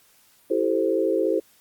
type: chord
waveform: sine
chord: A minor seventh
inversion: second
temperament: equal with one note detuned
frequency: 329.6 / 385.3 / 440 / 523.3 Hz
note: E4 / G4 / A4 / C5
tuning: 0 / -30 / 0 / 0 cents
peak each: -25 dBFS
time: 0.5-1.4 s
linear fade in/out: 10 ms
effects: white hiss -58 dBFS RMS until 1.6 s + Opus 48 kbps